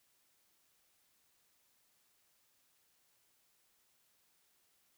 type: silence
effects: white hiss -74 dBFS RMS until 4.97 s